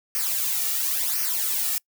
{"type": "noise with flanger", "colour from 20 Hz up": "blue", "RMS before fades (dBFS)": -25, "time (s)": [0.15, 1.78], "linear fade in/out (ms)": 0, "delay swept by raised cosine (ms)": [0.26, 1.96], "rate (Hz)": 0.95, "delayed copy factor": -0.7, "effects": ["noise-tail reverb RT60 0.1 s tail -26 dB re dry"]}